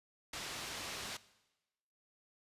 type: low-pass noise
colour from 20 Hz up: white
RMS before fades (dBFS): -44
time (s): 0.33-1.17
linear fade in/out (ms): 5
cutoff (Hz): 5400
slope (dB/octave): 12
effects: noise-tail reverb RT60 1.0 s tail -18 dB re dry + resampled to 32000 Hz